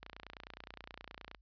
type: click train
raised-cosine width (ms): 0.3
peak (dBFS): -30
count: 40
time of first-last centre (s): 0.03-1.348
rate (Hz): 29.6
effects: added 50 Hz sine -64 dBFS peak until 1.41 s + resampled to 11025 Hz